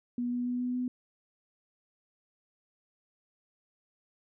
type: tone with pitch steps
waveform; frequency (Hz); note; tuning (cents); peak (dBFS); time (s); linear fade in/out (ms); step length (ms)
sine; 243.1 / 244.8 / 246.5 / 248.2 / 249.9; B3 / B3 / B3 / B3 / B3; -27 / -15 / -3 / +9 / +21; -29; 0.18-0.88; 2; 140
effects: none